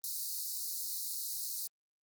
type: high-pass noise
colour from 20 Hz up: white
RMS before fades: -38 dBFS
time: 0.04-1.67 s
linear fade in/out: 0 ms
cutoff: 4000 Hz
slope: 96 dB/octave
effects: Opus 24 kbps